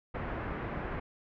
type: low-pass noise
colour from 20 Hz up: pink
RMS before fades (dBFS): -37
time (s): 0.14-1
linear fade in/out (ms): 10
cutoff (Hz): 2000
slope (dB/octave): 24
effects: none